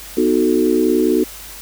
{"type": "chord", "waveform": "sine", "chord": "B dominant seventh", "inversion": "none", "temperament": "equal", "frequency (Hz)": [246.9, 311.1, 370, 440], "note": ["B3", "D#4", "F#4", "A4"], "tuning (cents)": [0, 0, 0, 0], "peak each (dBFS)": [-19, -17, -16, -20], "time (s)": [0.17, 1.24], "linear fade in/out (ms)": 5, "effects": ["added 50 Hz sine -41 dBFS peak until 1.61 s", "white hiss -35 dBFS RMS until 1.61 s"]}